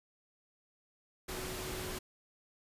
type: tone in noise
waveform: sine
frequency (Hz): 370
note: F#4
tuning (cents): 0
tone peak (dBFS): -45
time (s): 1.28-1.99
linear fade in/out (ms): 10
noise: pink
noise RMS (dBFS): -41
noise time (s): 1.28-1.99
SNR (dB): -7
effects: resampled to 32000 Hz